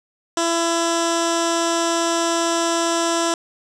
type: tone with low-pass filter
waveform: 15% pulse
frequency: 335.3 Hz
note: E4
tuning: 30 cents sharp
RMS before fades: -20 dBFS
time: 0.37-3.34 s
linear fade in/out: 2 ms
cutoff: 7300 Hz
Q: 3.1
effects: none